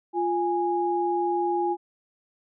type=tone pair together; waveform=sine; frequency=349.2 / 827 Hz; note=F4 / G#5; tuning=0 / -8 cents; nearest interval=octave + minor third; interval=1492 cents; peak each=-25 dBFS; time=0.13-1.77 s; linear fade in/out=50 ms; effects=none